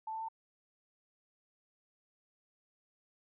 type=tone with pitch steps; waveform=sine; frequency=880 / 887.7 / 895.4 Hz; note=A5 / A5 / A5; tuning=0 / +15 / +30 cents; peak=-37 dBFS; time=0.07-0.286 s; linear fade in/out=5 ms; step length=72 ms; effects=none